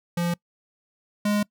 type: tone pair in turn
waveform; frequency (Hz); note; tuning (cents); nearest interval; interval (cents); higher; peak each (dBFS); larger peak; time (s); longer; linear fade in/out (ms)
square; 172.6 / 207.2; F3 / G#3; -20 / -4; minor third; 316; second; -23 / -21; second; 0.17-0.34 / 1.25-1.43; second; 5
effects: noise-tail reverb RT60 0.1 s tail -24 dB re dry